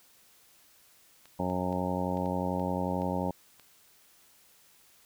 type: clicks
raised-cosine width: 0.2 ms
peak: -35 dBFS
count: 8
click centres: 1.256 / 1.5 / 1.727 / 2.172 / 2.259 / 2.597 / 3.019 / 3.597 s
type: harmonic tone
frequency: 91.3 Hz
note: F#2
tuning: 23 cents flat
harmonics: 1 / 2 / 3 / 4 / 5 / 6 / 7 / 8 / 9 / 10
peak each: -38 / -33 / -36 / -41 / -41 / -36 / -40 / -46 / -38 / -38 dBFS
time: 1.39-3.31 s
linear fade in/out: 5 ms
effects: white hiss -61 dBFS RMS until 5.05 s